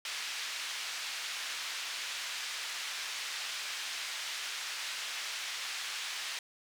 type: band-pass noise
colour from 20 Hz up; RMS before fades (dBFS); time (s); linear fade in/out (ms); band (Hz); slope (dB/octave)
pink; -39; 0.05-6.39; 2; 2000 to 5700; 12
effects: none